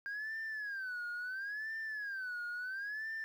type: tone with vibrato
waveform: sine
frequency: 1601 Hz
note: G6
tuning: 36 cents sharp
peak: -36 dBFS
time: 0.06-3.24 s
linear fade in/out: 0 ms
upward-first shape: sine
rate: 0.73 Hz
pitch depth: 190 cents each way
effects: tanh soft clip ceiling -36 dBFS + 11-bit